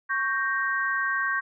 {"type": "chord", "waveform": "sine", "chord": "G diminished", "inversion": "second", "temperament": "equal", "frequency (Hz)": [1108.7, 1568, 1864.7], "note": ["Db6", "G6", "Bb6"], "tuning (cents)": [0, 0, 0], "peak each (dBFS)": [-29, -26, -30], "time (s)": [0.09, 1.41], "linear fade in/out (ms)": 20, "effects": []}